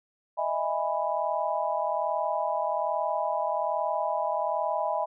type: chord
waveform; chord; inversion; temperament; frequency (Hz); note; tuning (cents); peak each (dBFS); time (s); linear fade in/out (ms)
sine; E major seventh; third; just; 618.1 / 659.3 / 824.1 / 988.9; D#5 / E5 / G#5 / B5; -12 / 0 / -14 / +2; -31; 0.37-5.06; 20
effects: none